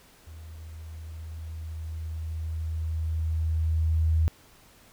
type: tone with level ramp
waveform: sine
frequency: 80 Hz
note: D#2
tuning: 49 cents sharp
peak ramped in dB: -41 to -19 dBFS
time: 0.27-4.28 s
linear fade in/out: 0 ms
effects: pink hiss -56 dBFS RMS until 4.92 s